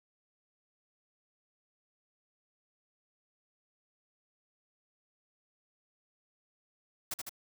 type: noise with echo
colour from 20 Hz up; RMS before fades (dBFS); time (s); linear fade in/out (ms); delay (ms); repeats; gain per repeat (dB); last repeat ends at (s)
white; -36; 7.11-7.14; 5; 77; 2; -3; 7.294
effects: none